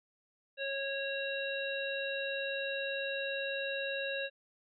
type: harmonic tone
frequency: 549 Hz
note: C#5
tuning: 17 cents flat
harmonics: 1 / 3 / 5 / 7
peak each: -37 / -39 / -40 / -43 dBFS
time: 0.57-4.3 s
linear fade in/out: 50 ms
effects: none